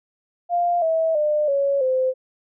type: tone with pitch steps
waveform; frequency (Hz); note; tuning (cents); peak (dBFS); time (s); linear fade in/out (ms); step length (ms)
sine; 698.5 / 648 / 601.1 / 557.6 / 517.3; F5 / E5 / D5 / C#5 / C5; 0 / -30 / +40 / +10 / -20; -17; 0.49-2.14; 50; 330
effects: none